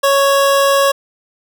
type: tone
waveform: 25% pulse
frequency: 554.4 Hz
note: C#5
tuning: in tune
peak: -6 dBFS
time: 0.03-0.92 s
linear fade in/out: 10 ms
effects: none